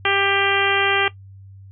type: harmonic tone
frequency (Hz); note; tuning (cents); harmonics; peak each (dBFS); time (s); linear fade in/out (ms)
395.7; G4; +16; 1 / 2 / 3 / 4 / 5 / 6 / 7 / 8; -24 / -24 / -24 / -24 / -24 / -24 / -24 / -24; 0.05-1.08; 2
effects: noise-tail reverb RT60 0.1 s tail -17 dB re dry + added 97 Hz sine -39 dBFS peak until 1.71 s